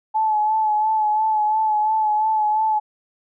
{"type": "tone with vibrato", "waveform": "sine", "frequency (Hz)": 861, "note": "A5", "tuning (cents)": -38, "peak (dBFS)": -16, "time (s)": [0.14, 2.8], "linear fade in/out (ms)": 20, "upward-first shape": "sine", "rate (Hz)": 2.9, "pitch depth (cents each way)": 33, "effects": []}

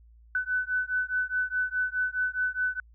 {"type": "beating tone pair", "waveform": "sine", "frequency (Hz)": [1500, 1504.8], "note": ["F#6", "F#6"], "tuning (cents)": [23, 29], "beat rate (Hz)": 4.8, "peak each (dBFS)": -29, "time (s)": [0.35, 2.8], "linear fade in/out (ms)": 2, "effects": ["added 57 Hz sine -52 dBFS peak until 2.94 s"]}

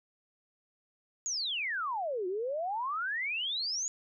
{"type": "exponential two-way sweep", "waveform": "sine", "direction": "down then up", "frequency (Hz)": [6940, 352.8, 6940], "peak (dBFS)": -31, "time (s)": [1.26, 3.88], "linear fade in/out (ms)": 0, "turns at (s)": 2.27, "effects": []}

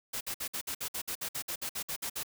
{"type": "noise bursts", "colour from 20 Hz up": "white", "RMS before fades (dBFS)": -36, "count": 16, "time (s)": [0.13, 2.234], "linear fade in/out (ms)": 10, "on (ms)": 79, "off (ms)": 56, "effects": []}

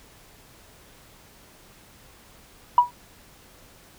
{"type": "tone with exponential decay", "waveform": "sine", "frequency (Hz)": 972, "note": "B5", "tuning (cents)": -28, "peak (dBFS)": -7, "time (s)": [2.78, 2.91], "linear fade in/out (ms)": 2, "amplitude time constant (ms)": 27, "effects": ["tanh soft clip ceiling -3 dBFS", "pink hiss -52 dBFS RMS until 3.98 s"]}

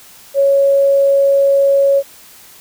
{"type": "tone", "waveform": "sine", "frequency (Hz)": 554.4, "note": "C#5", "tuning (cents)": 0, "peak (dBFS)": -8, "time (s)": [0.34, 2.03], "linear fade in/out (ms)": 50, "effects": ["white hiss -41 dBFS RMS until 2.6 s"]}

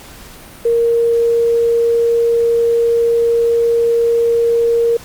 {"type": "tone", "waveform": "sine", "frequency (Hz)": 466.2, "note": "A#4", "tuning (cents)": 0, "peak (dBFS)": -10, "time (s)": [0.65, 4.97], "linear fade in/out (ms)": 5, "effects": ["pink hiss -37 dBFS RMS until 5.04 s", "Opus 48 kbps"]}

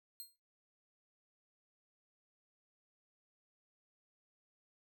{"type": "tone with exponential decay", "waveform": "5% pulse", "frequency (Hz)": 4200, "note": "C8", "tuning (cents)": 6, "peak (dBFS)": -36, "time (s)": [0.2, 0.36], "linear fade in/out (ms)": 0, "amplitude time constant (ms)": 33, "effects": ["noise-tail reverb RT60 0.3 s tail -17 dB re dry"]}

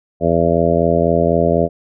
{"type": "harmonic tone", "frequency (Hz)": 84, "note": "E2", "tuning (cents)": 33, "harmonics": [1, 2, 3, 4, 5, 6, 7, 8], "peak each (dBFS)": [-23, -19, -21, -23, -19, -20, -18, -19], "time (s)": [0.2, 1.69], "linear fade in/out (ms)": 50, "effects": []}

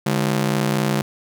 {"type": "ring-modulated tone", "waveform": "sawtooth", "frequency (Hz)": 174.61, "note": "F3", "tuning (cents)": 0, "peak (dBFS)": -11, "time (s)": [0.06, 1.02], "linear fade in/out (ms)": 5, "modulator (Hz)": 32, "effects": []}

